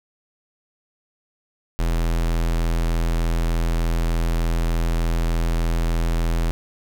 square tone, 41.67 Hz, E1, 19 cents sharp, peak -19 dBFS, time 1.79-6.51 s, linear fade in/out 0 ms, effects none

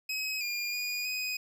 25% pulse tone with pitch steps, 2547 / 2412 / 2448 / 2502 Hz, D#7 / D7 / D#7 / D#7, +40 / +46 / -29 / +9 cents, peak -28 dBFS, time 0.09-1.37 s, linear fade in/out 5 ms, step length 320 ms, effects none

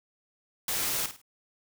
white noise with echo, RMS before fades -30 dBFS, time 0.68-1.06 s, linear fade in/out 2 ms, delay 52 ms, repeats 3, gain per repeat -10 dB, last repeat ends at 1.216 s, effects none

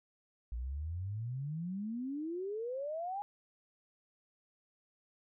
sine exponential sweep, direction up, 56.4 to 831 Hz, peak -36 dBFS, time 0.52-3.22 s, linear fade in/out 0 ms, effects none

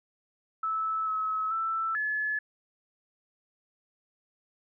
sine tone with pitch steps, 1307 / 1288 / 1327 / 1715 Hz, E6 / E6 / E6 / A6, -15 / -41 / +11 / -45 cents, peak -27 dBFS, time 0.63-2.39 s, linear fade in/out 5 ms, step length 440 ms, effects none

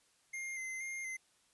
square tone with vibrato, 2093 Hz, C7, in tune, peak -40 dBFS, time 0.33-1.17 s, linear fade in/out 10 ms, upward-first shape square, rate 2.1 Hz, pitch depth 22 cents each way, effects white hiss -71 dBFS RMS until 1.53 s + resampled to 24000 Hz

